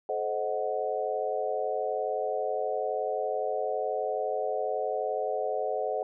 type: chord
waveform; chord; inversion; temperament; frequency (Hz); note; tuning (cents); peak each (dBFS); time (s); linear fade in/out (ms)
sine; A diminished seventh; none; equal with one note detuned; 431.4 / 523.3 / 622.3 / 740; A4 / C5 / Eb5 / Gb5; -34 / 0 / 0 / 0; -33; 0.09-6.03; 2
effects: none